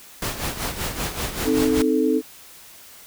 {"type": "noise with tremolo", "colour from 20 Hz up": "pink", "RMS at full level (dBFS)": -25, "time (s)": [0.22, 1.82], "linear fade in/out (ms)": 2, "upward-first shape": "sine", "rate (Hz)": 5.2, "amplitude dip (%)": 65}
{"type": "chord", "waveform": "sine", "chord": "A diminished", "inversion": "first", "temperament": "equal", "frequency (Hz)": [261.6, 311.1, 440], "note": ["C4", "Eb4", "A4"], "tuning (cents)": [0, 0, 0], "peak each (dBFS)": -21, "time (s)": [1.44, 2.22], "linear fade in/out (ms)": 50}
{"effects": ["white hiss -45 dBFS RMS until 3.06 s"]}